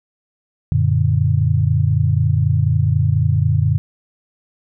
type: chord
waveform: sine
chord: Gb augmented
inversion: none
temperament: equal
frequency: 92.5 / 116.54 / 146.83 Hz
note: Gb2 / Bb2 / D3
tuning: 0 / 0 / 0 cents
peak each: -17 dBFS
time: 0.72-3.78 s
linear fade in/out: 0 ms
effects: none